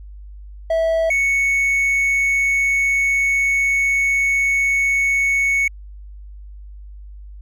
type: tone pair in turn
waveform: triangle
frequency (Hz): 653 / 2216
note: E5 / C#7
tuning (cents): -17 / -1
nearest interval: octave + major sixth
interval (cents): 2116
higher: second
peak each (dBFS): -13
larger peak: neither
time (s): 0.7-1.1 / 1.1-5.68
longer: second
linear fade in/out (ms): 5
effects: added 50 Hz sine -34 dBFS peak until 7.41 s